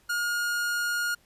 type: tone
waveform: 45% pulse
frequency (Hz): 1427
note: F6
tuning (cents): +37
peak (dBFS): -26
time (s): 0.09-1.15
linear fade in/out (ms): 10
effects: pink hiss -63 dBFS RMS until 1.25 s + resampled to 32000 Hz